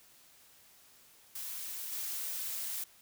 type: noise with level steps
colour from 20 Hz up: blue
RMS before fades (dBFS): -41 / -38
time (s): 1.35-2.84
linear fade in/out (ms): 5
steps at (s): 1.92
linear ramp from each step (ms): 2
effects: white hiss -61 dBFS RMS until 3.01 s